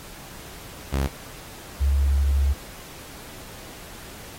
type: tone pair in turn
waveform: sawtooth / sine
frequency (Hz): 68.3 / 69.41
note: C#2 / C#2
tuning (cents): -25 / +3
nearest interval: unison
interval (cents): 28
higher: second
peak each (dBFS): -17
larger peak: neither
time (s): 0.92-1.08 / 1.8-2.54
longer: second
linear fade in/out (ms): 20
effects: pink hiss -42 dBFS RMS until 4.38 s + AAC 48 kbps